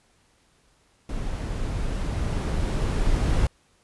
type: noise with level ramp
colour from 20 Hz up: brown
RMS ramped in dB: -30 to -21 dBFS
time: 1.09-3.47 s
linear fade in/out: 2 ms
effects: pink hiss -63 dBFS RMS until 3.83 s + resampled to 24000 Hz